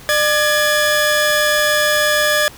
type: tone pair together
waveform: sawtooth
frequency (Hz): 599 / 1690.8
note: D5 / G#6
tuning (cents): +34 / +31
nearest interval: octave + tritone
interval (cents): 1797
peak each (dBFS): -12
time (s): 0.09-2.48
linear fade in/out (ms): 0
effects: pink hiss -39 dBFS RMS until 2.57 s